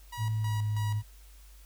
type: tone with tremolo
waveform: sawtooth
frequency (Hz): 964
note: B5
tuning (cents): -42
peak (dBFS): -35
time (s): 0.12-1.02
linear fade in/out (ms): 10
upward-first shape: square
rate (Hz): 3.1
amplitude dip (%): 75
type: tone with pitch glide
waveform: sine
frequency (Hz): 110 to 105.82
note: A2 to G#2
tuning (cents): 0 to +33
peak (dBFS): -27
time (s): 0.17-1.03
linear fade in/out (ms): 50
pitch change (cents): -67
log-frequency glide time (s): 0.29-0.65
effects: added 50 Hz sine -50 dBFS peak until 1.65 s + white hiss -60 dBFS RMS until 1.65 s